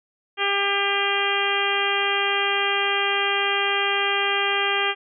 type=harmonic tone; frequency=399.6 Hz; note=G4; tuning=33 cents sharp; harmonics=1 / 2 / 3 / 4 / 5 / 6 / 7 / 8; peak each=-28 / -28 / -28 / -28 / -28 / -28 / -28 / -28 dBFS; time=0.37-4.95 s; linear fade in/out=50 ms; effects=none